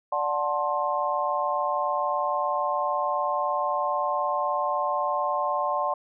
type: chord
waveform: sine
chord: D dominant seventh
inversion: none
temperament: just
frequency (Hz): 587.3 / 734.2 / 881 / 1057.2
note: D5 / F#5 / A5 / C6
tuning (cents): 0 / -14 / +2 / +18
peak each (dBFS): -29 / -30 / -30 / -27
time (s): 0.12-5.94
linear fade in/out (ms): 5
effects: none